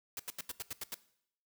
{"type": "noise bursts", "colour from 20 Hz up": "white", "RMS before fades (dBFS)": -40, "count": 8, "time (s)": [0.17, 0.944], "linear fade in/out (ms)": 2, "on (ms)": 25, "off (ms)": 82, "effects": ["noise-tail reverb RT60 0.7 s tail -18 dB re dry"]}